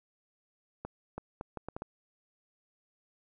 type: accelerating click train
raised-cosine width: 1 ms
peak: -24 dBFS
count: 7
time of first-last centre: 0.85-1.821 s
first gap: 330 ms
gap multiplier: 0.7
effects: none